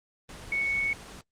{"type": "tone in noise", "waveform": "sine", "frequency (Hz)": 2217, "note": "C#7", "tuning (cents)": 0, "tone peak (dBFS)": -25, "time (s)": [0.52, 0.93], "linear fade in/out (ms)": 2, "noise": "pink", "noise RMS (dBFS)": -43, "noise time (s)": [0.29, 1.21], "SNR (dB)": 15, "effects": ["low-pass 8000 Hz 12 dB/octave", "Opus 24 kbps"]}